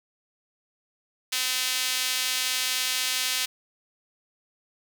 sawtooth tone with high-pass filter, 255.7 Hz, C4, 40 cents flat, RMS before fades -27 dBFS, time 1.32-3.46 s, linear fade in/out 10 ms, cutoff 3100 Hz, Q 1, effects none

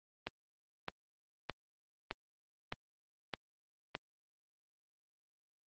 click train, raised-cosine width 0.3 ms, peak -20 dBFS, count 7, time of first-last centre 0.27-3.951 s, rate 1.63 Hz, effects high-pass 100 Hz 12 dB/octave + Opus 24 kbps

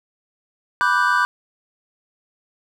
triangle chord, G major seventh, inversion first, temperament equal, 987.8 / 1174.7 / 1480 / 1568 Hz, B5 / D6 / F#6 / G6, 0 / 0 / 0 / 0 cents, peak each -19 dBFS, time 0.81-1.25 s, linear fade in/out 0 ms, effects none

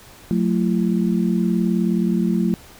sine tone cluster, 182 / 221.1 / 339.8 Hz, F#3 / A3 / F4, -28 / +9 / -47 cents, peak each -19 / -20 / -25 dBFS, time 0.31-2.54 s, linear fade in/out 0 ms, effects pink hiss -45 dBFS RMS until 2.79 s

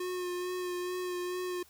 square tone with vibrato, 360.3 Hz, F#4, 46 cents flat, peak -34 dBFS, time 0-1.63 s, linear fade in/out 5 ms, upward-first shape sine, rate 2.3 Hz, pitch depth 20 cents each way, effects added 75 Hz sine -69 dBFS peak until 1.69 s + white hiss -61 dBFS RMS until 1.69 s

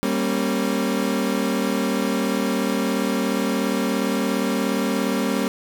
30% pulse chord, G diminished, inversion none, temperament equal with one note detuned, 196 / 233.1 / 273.2 Hz, G3 / Bb3 / Db4, 0 / 0 / -25 cents, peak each -22 dBFS, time 0.03-5.48 s, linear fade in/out 0 ms, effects none

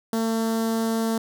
sawtooth tone with notch filter, 225.2 Hz, A3, 40 cents sharp, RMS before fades -24 dBFS, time 0.13-1.18 s, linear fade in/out 2 ms, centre 2400 Hz, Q 0.94, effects none

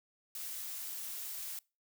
blue noise, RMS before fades -42 dBFS, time 0.35-1.59 s, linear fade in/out 2 ms, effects noise-tail reverb RT60 0.3 s tail -25 dB re dry

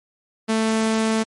sawtooth tone, 221.4 Hz, A3, 11 cents sharp, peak -14 dBFS, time 0.48-1.24 s, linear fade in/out 20 ms, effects MP3 48 kbps

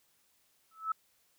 sine tone with exponential growth, 1306 Hz, E6, 17 cents flat, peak -26 dBFS, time 0.71-0.92 s, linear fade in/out 5 ms, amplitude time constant 45 ms, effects white hiss -71 dBFS RMS until 1.38 s

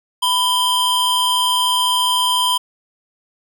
square tone pair together, 997 / 3165 Hz, B5 / G7, +16 / +16 cents, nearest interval octave + minor sixth, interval 2000 cents, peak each -18 dBFS, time 0.22-2.58 s, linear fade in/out 10 ms, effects none

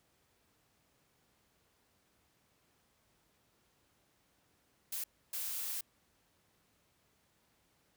blue noise bursts at uneven times, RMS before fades -39 dBFS, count 2, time 4.92-5.04 / 5.33-5.81 s, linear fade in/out 5 ms, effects pink hiss -73 dBFS RMS until 7.96 s + high-pass 60 Hz 12 dB/octave

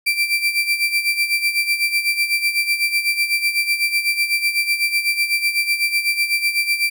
35% pulse tone with tremolo, 2349 Hz, D7, in tune, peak -12 dBFS, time 0.06-6.9 s, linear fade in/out 10 ms, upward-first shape sine, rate 8 Hz, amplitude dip 70%, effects none

